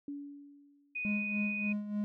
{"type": "tone with exponential decay", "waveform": "sine", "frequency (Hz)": 285.3, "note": "C#4", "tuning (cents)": 50, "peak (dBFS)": -36, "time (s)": [0.08, 1.14], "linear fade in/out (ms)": 2, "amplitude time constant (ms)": 230}
{"type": "tone", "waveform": "sine", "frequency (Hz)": 2485, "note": "D#7", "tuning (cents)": -3, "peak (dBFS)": -34, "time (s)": [0.95, 1.73], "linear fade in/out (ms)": 10}
{"type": "tone with tremolo", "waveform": "triangle", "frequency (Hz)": 207.7, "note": "G#3", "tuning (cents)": 0, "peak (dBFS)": -28, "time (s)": [1.05, 2.04], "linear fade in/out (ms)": 0, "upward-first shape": "sine", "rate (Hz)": 3.4, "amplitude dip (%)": 65}
{"effects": []}